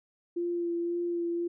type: tone with vibrato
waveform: sine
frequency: 344.2 Hz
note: F4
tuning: 25 cents flat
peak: -28 dBFS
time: 0.36-1.48 s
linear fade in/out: 10 ms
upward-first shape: sine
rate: 1.9 Hz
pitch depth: 16 cents each way
effects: none